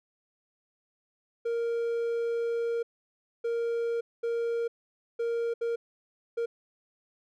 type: tone bursts at uneven times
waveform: triangle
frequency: 466.2 Hz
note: A#4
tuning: in tune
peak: -25 dBFS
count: 6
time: 1.45-2.83 / 3.44-4.01 / 4.23-4.68 / 5.19-5.54 / 5.61-5.76 / 6.37-6.46 s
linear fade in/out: 10 ms
effects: none